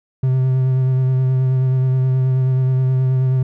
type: tone with vibrato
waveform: triangle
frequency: 130 Hz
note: C3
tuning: 11 cents flat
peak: -11 dBFS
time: 0.23-3.43 s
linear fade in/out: 5 ms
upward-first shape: sine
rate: 9.4 Hz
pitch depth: 19 cents each way
effects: none